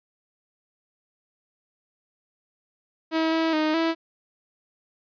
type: tone with pitch steps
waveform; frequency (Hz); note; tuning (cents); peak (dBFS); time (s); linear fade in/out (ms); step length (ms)
sawtooth; 321.8 / 324.5 / 309.5 / 327.9; E4 / E4 / D#4 / E4; -42 / -27 / -9 / -9; -17; 3.11-3.95; 50; 210
effects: resampled to 11025 Hz